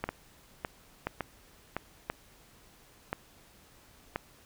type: two click trains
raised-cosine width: 0.5 ms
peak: -17 / -16 dBFS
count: 4 / 5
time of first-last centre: 0.09-1.766 / 0.04-4.159 s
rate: 1.79 / 0.971 Hz
effects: pink hiss -59 dBFS RMS until 4.45 s